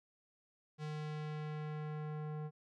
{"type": "tone with low-pass filter sweep", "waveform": "square", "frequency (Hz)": 152.3, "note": "D#3", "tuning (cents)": -37, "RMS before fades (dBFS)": -42, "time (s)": [0.78, 2.51], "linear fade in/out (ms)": 50, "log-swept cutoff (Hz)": [5600, 1000], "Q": 0.77, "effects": []}